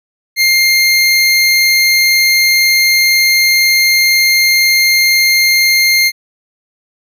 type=tone; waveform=25% pulse; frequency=2114 Hz; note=C7; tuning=17 cents sharp; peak=-4 dBFS; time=0.36-6.12 s; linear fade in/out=50 ms; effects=none